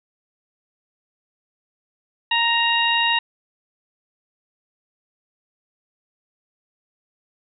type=harmonic tone with a mistuned harmonic; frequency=932.3 Hz; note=A#5; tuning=in tune; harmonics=1 / 2 / 3 / 4; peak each=-22 / -23 / -20 / -25 dBFS; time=2.31-3.19 s; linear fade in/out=5 ms; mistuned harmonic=4; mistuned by=+23 cents; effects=none